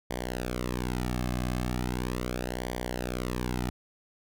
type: tone with flanger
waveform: sawtooth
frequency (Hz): 61.74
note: B1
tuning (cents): 0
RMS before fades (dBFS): -32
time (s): 0.1-3.7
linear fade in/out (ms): 5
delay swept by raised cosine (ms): 0.75 to 2.15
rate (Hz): 0.38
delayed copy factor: -0.8
effects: none